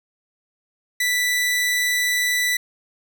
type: tone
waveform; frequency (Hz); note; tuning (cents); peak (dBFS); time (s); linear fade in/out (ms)
sawtooth; 1975.5; B6; 0; -15; 1-2.57; 5
effects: none